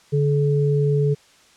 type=tone pair together; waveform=sine; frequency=145.09 / 428.8 Hz; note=D3 / A4; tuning=-21 / -45 cents; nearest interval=octave + perfect fifth; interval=1876 cents; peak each=-17 / -21 dBFS; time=0.12-1.15 s; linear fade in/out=20 ms; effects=white hiss -53 dBFS RMS until 1.56 s + low-pass 7000 Hz 12 dB/octave